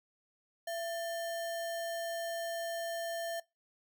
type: tone with sample-and-hold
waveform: sine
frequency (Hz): 672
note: E5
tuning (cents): +33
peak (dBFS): -35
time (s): 0.67-3.4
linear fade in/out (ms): 5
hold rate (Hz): 2450
effects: noise-tail reverb RT60 0.2 s tail -21 dB re dry